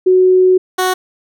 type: tone pair in turn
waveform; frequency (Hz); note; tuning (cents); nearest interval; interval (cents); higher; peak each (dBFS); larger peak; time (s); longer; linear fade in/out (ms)
sine / 15% pulse; 370 / 370; F#4 / F#4; 0 / 0; unison; 0; neither; -6; neither; 0.06-0.58 / 0.78-0.94; first; 10
effects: none